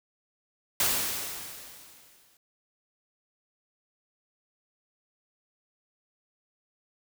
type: noise with exponential decay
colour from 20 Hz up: white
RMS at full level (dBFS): -24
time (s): 0.8-2.37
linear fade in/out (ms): 2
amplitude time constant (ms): 340
effects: none